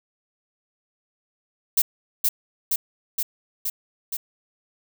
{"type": "noise with echo", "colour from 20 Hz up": "violet", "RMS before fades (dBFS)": -18, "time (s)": [1.77, 1.82], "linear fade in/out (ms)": 5, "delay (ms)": 470, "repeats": 5, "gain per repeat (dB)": -2, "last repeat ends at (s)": 4.17, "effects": []}